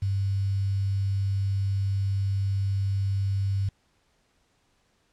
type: tone with quantisation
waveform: sine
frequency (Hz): 98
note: G2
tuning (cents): 0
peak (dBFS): -23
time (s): 0.02-3.69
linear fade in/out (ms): 5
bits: 8
effects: pink hiss -68 dBFS RMS until 5.12 s + low-pass 8000 Hz 12 dB/octave